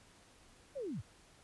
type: linear sweep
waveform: sine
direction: down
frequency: 595 to 68.7 Hz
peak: -38 dBFS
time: 0.75-1.02 s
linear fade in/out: 20 ms
effects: pink hiss -63 dBFS RMS until 1.43 s + resampled to 24000 Hz